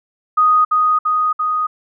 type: tone with echo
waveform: sine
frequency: 1244.5 Hz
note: D#6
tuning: in tune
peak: -9 dBFS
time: 0.37-0.65 s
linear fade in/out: 10 ms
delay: 340 ms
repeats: 3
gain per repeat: -2 dB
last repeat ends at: 1.67 s
effects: none